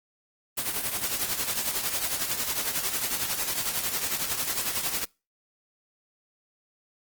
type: noise with tremolo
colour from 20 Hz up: white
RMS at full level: -26 dBFS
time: 0.57-5.05 s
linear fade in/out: 10 ms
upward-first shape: triangle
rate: 11 Hz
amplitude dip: 70%
effects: noise-tail reverb RT60 0.3 s tail -26 dB re dry + Opus 24 kbps